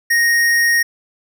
sine tone with hard clipping, 1864.7 Hz, A#6, in tune, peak -13 dBFS, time 0.1-0.83 s, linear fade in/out 10 ms, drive 16 dB, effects none

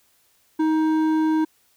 triangle tone with hard clipping, 314.5 Hz, D#4, 19 cents sharp, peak -19 dBFS, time 0.59-1.45 s, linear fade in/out 10 ms, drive 12 dB, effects white hiss -62 dBFS RMS until 1.76 s

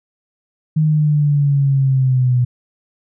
sine linear sweep, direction down, 156.5 to 122.7 Hz, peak -11 dBFS, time 0.76-2.45 s, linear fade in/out 10 ms, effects none

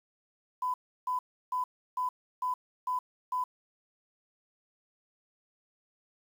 sine tone bursts, 1003 Hz, B5, 26 cents sharp, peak -28 dBFS, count 7, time 0.62-3.44 s, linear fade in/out 5 ms, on 120 ms, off 330 ms, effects 9-bit

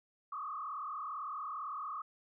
sine tone with frequency modulation, 1181 Hz, D6, 9 cents sharp, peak -38 dBFS, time 0.32-2.02 s, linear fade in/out 5 ms, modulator 37.8 Hz, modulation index 2.4, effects none

